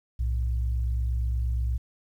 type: tone pair together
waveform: sine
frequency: 62 / 110.47 Hz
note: B1 / A2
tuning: +7 / +7 cents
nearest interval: minor seventh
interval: 1000 cents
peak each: -24 / -34 dBFS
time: 0.19-1.78 s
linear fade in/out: 10 ms
effects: 10-bit